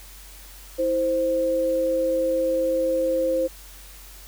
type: tone pair together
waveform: sine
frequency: 325.7 / 523 Hz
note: E4 / C5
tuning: -21 / -1 cents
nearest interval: minor sixth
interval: 820 cents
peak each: -28 / -20 dBFS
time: 0.78-3.48 s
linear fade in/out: 20 ms
effects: added 47 Hz sine -44 dBFS peak until 4.27 s + white hiss -46 dBFS RMS until 4.27 s